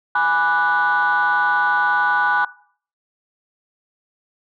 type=chord; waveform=sine; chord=G# half-diminished seventh; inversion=none; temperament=equal; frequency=830.6 / 987.8 / 1174.7 / 1480 Hz; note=G#5 / B5 / D6 / F#6; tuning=0 / 0 / 0 / 0 cents; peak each=-20 / -21 / -23 / -17 dBFS; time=0.15-2.45 s; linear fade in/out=5 ms; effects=noise-tail reverb RT60 0.5 s tail -19 dB re dry + tanh soft clip ceiling -9 dBFS